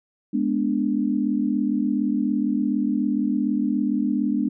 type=chord; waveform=sine; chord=G# diminished; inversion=none; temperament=equal with one note detuned; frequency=209.6 / 246.9 / 293.7 Hz; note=G#3 / B3 / D4; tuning=+16 / 0 / 0 cents; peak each=-24 dBFS; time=0.33-4.49 s; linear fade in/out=10 ms; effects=none